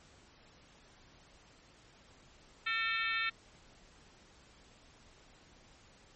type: harmonic tone with a mistuned harmonic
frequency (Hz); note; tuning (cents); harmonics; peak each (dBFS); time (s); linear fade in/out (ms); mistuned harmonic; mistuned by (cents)
451.1; A4; +43; 3 / 4 / 5 / 6 / 7 / 8 / 9; -38 / -36 / -38 / -38 / -44 / -42 / -46; 2.66-3.3; 10; 6; -60
effects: pink hiss -61 dBFS RMS until 6.15 s + MP3 32 kbps